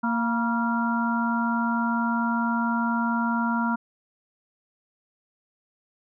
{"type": "harmonic tone with a mistuned harmonic", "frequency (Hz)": 231.1, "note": "A#3", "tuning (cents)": -15, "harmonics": [1, 3, 4, 5, 6], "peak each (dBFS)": [-24, -36, -28, -39, -29], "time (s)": [0.03, 3.76], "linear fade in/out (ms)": 10, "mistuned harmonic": 4, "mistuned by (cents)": 59, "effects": []}